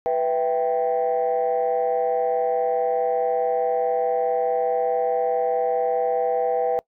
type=chord; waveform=sine; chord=E minor; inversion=second; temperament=equal; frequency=493.9 / 659.3 / 784 Hz; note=B4 / E5 / G5; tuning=0 / 0 / 0 cents; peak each=-21 / -24 / -23 dBFS; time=0.06-6.79 s; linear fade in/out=0 ms; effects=noise-tail reverb RT60 0.1 s tail -24 dB re dry + tanh soft clip ceiling -13 dBFS